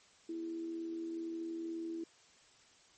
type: tone with amplitude modulation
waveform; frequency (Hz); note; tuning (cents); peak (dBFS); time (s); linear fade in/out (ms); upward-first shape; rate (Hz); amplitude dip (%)
sine; 330.8; E4; +6; -36; 0.29-2.04; 5; sine; 82.1; 40
effects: white hiss -64 dBFS RMS until 2.97 s + MP3 32 kbps